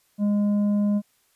sine tone with tanh clipping, 205.6 Hz, G#3, 17 cents flat, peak -20 dBFS, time 0.18-1.02 s, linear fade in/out 50 ms, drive 6 dB, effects white hiss -65 dBFS RMS until 1.35 s + resampled to 32000 Hz

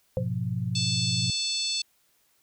sine tone with exponential decay, 517 Hz, C5, 21 cents flat, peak -22 dBFS, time 0.17-0.29 s, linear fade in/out 1 ms, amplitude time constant 24 ms
sine chord, F diminished, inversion first, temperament equal with one note detuned, 103.83 / 123.47 / 176.64 Hz, Ab2 / Cb3 / F3, 0 / 0 / +20 cents, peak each -32 / -29 / -32 dBFS, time 0.17-1.3 s, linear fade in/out 0 ms
harmonic tone, 880 Hz, A5, in tune, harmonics 3 / 4 / 5 / 6 / 7 / 8 / 9, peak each -37 / -32 / -29 / -37 / -38 / -45 / -36 dBFS, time 0.75-1.82 s, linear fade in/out 5 ms
effects white hiss -67 dBFS RMS until 2.42 s

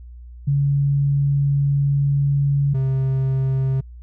sine / triangle tone pair in turn, 141 / 133.09 Hz, C#3 / C3, +30 / +30 cents, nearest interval minor second, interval 100 cents, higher first, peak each -15 dBFS, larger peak neither, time 0.47-2.74 / 2.74-3.81 s, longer first, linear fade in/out 10 ms, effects added 60 Hz sine -36 dBFS peak until 4.02 s

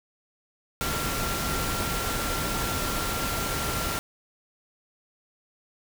sine tone in noise, 1372 Hz, F6, 31 cents flat, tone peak -34 dBFS, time 0.81-3.99 s, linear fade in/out 0 ms, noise pink, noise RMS -29 dBFS, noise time 0.81-3.99 s, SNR -8 dB, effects none

